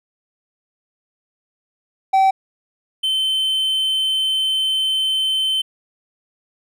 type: tone pair in turn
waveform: triangle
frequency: 770 / 3080 Hz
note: G5 / G7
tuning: -31 / -31 cents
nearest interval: 2 octaves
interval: 2400 cents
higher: second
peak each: -9 / -15 dBFS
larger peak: first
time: 2.13-2.31 / 3.03-5.62 s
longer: second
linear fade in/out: 10 ms
effects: none